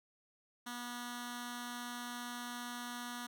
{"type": "tone with notch filter", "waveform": "10% pulse", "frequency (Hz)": 242.5, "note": "B3", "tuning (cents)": -31, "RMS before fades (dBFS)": -44, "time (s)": [0.66, 3.27], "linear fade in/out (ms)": 10, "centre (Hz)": 520, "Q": 0.63, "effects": []}